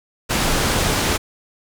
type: low-pass noise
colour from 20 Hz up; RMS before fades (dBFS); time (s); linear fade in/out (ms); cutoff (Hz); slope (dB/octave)
pink; -19; 0.29-1.18; 20; 10000; 12
effects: none